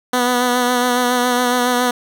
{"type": "tone with vibrato", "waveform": "10% pulse", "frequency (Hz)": 246.9, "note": "B3", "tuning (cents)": 0, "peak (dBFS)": -6, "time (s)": [0.13, 1.91], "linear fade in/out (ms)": 5, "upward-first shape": "sine", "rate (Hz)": 7.2, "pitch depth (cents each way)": 25, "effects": []}